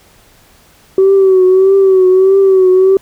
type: tone with vibrato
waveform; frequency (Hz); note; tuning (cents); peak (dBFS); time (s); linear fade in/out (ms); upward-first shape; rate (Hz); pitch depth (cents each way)
sine; 380; F#4; +46; -3; 0.98-2.97; 2; triangle; 1.6; 60
effects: tanh soft clip ceiling -1 dBFS + pink hiss -46 dBFS RMS until 3.01 s